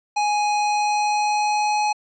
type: tone with pitch glide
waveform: square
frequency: 833 to 841.2 Hz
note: G#5 to G#5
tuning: +5 to +22 cents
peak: -19 dBFS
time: 0.16-1.93 s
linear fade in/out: 10 ms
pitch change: +17 cents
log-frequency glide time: 0.54-1.81 s
effects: resampled to 16000 Hz + 10-bit